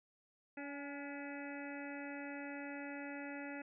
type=harmonic tone with a mistuned harmonic; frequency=284.8 Hz; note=C#4; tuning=47 cents sharp; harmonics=1 / 2 / 3 / 5 / 6 / 7 / 8 / 9; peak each=-46 / -51 / -53 / -54 / -54 / -53 / -60 / -55 dBFS; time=0.57-3.62 s; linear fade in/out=5 ms; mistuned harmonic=3; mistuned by=-31 cents; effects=none